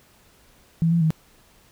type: tone with pitch steps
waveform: sine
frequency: 165.1 / 169.2 / 158.7 Hz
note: E3 / E3 / D#3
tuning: +3 / +45 / +35 cents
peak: -16 dBFS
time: 0.82-1.105 s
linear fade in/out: 0 ms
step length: 95 ms
effects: pink hiss -56 dBFS RMS until 1.71 s